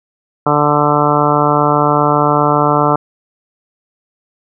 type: harmonic tone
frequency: 147.5 Hz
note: D3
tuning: 8 cents sharp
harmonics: 1 / 2 / 3 / 4 / 5 / 6 / 7 / 8 / 9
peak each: -18 / -18 / -18 / -18 / -18 / -18 / -18 / -18 / -18 dBFS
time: 0.46-2.96 s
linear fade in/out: 5 ms
effects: none